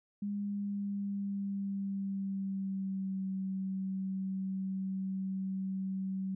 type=tone with pitch glide; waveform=sine; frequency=203.4 to 190.88 Hz; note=G#3 to G3; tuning=-36 to -46 cents; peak=-33 dBFS; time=0.22-6.35 s; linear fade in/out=5 ms; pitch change=-110 cents; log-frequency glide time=0.32-3.26 s; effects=none